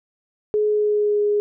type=tone with pitch glide; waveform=sine; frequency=422.8 to 414.6 Hz; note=G#4 to G#4; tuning=+31 to -3 cents; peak=-16 dBFS; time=0.54-1.4 s; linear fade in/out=0 ms; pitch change=-34 cents; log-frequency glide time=0.65-1.21 s; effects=none